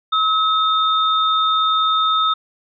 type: tone pair together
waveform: sine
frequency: 1285 / 3639 Hz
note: E6 / A#7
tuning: -45 / -42 cents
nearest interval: octave + tritone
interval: 1803 cents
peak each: -15 / -20 dBFS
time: 0.12-2.34 s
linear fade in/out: 10 ms
effects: none